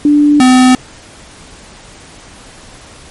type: tone pair in turn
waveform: sine / square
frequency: 293.7 / 254.9 Hz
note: D4 / C4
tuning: 0 / -45 cents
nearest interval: major second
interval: 245 cents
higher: first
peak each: -4 dBFS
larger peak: neither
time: 0.05-0.4 / 0.4-0.75 s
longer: neither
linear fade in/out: 2 ms
effects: pink hiss -36 dBFS RMS until 3.1 s + MP3 48 kbps